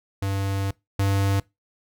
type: tone pair in turn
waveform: square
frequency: 98 / 98.45 Hz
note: G2 / G2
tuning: 0 / +8 cents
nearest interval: unison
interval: 8 cents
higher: second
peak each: -24 / -20 dBFS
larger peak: second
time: 0.22-0.71 / 0.99-1.4 s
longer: first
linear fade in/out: 5 ms
effects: noise-tail reverb RT60 0.2 s tail -22 dB re dry